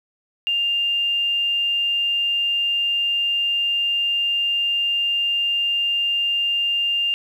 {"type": "tone", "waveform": "sine", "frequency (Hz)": 2800, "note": "F7", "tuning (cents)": 4, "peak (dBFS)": -18, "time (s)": [0.47, 7.14], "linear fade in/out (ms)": 0, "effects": ["8-bit"]}